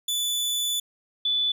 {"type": "tone pair in turn", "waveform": ["sawtooth", "sine"], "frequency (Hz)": [3478, 3478], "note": ["A7", "A7"], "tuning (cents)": [-21, -21], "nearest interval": "unison", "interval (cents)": 0, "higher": "neither", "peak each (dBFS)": -21, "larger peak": "neither", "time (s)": [[0.08, 0.8], [1.25, 1.52]], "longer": "first", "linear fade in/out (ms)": 5, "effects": ["10-bit"]}